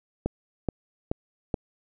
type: click train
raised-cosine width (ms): 2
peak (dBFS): -12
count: 4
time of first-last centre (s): 0.26-1.542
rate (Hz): 2.34
effects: none